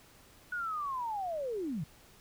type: linear sweep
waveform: sine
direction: down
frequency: 1481 to 133.6 Hz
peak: -33 dBFS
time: 0.52-1.84 s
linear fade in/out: 5 ms
effects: pink hiss -59 dBFS RMS until 2.2 s